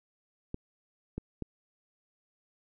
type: clicks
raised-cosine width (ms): 3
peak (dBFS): -22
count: 3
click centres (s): 0.544 / 1.18 / 1.423
effects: none